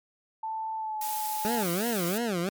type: tone with pitch glide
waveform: sine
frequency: 883 to 857.9 Hz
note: A5 to A5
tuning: +6 to -44 cents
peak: -30 dBFS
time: 0.43-1.63 s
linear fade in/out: 5 ms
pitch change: -50 cents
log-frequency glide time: 0.77-0.99 s
type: noise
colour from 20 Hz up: blue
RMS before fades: -35 dBFS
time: 1.01-2.18 s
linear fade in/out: 5 ms
type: tone with vibrato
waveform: 20% pulse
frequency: 202 Hz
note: G#3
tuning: 48 cents flat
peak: -22 dBFS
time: 1.45-2.49 s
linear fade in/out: 0 ms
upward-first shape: sine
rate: 2.9 Hz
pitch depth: 300 cents each way
effects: MP3 96 kbps